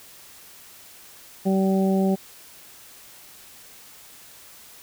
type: harmonic tone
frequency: 191.9 Hz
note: G3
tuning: 37 cents flat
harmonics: 1 / 2 / 3 / 4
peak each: -19 / -25 / -29 / -31 dBFS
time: 1.45-2.16 s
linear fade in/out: 20 ms
effects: white hiss -47 dBFS RMS until 4.82 s